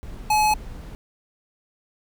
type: noise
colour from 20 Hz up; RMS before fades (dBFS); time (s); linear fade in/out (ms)
brown; -36; 0.03-0.95; 0
type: tone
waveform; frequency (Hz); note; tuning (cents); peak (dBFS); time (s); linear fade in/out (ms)
square; 851; G#5; +42; -17; 0.3-0.54; 5
type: clicks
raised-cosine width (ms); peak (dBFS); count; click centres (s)
1; -24 / -34; 2; 0.514 / 0.52
effects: none